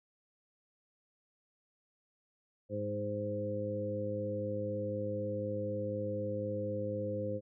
harmonic tone with a mistuned harmonic, 104 Hz, G#2, 3 cents sharp, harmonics 1 / 2 / 3 / 4 / 5, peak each -40 / -42 / -43 / -45 / -36 dBFS, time 2.69-7.41 s, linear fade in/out 50 ms, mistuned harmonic 2, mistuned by -18 cents, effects none

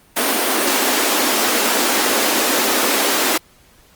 pink high-pass noise, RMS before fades -17 dBFS, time 0.16-3.38 s, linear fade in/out 10 ms, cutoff 240 Hz, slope 48 dB/octave, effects pink hiss -51 dBFS RMS until 3.95 s + Opus 32 kbps

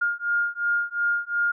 sine beating tone pair, 1413 / 1415.8 Hz, F6 / F6, +20 / +23 cents, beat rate 2.8 Hz, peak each -25 dBFS, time 0.01-1.52 s, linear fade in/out 10 ms, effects none

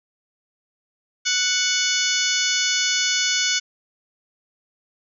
harmonic tone with a mistuned harmonic, 740 Hz, F#5, in tune, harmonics 2 / 3 / 4 / 5 / 6 / 7 / 8 / 9, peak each -27 / -27 / -27 / -27 / -27 / -27 / -27 / -27 dBFS, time 1.25-3.6 s, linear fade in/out 20 ms, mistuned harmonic 5, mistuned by -89 cents, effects none

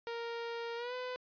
sawtooth tone with pitch glide, 466.2 to 502.6 Hz, A#4 to B4, 0 to +30 cents, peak -34 dBFS, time 0.07-1.16 s, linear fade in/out 0 ms, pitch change +130 cents, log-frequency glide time 0.76-0.94 s, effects resampled to 11025 Hz

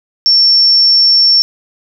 sine tone, 5440 Hz, F8, 46 cents flat, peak -5 dBFS, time 0.26-1.42 s, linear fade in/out 0 ms, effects none

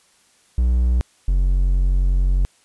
triangle tone pair in turn, 60.9 / 45.62 Hz, B1 / F#1, -24 / -24 cents, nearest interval perfect fourth, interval 500 cents, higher first, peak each -12 dBFS, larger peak neither, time 0.58-1.01 / 1.28-2.45 s, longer second, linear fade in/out 0 ms, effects white hiss -57 dBFS RMS until 2.64 s + resampled to 24000 Hz

